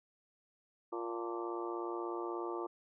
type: harmonic tone with a mistuned harmonic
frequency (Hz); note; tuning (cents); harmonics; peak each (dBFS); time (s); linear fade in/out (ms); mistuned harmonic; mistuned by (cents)
116.54; A#2; 0; 3 / 4 / 5 / 6 / 7 / 8 / 9 / 10; -39 / -45 / -50 / -49 / -52 / -46 / -51 / -45; 0.92-2.67; 10; 8; -65
effects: none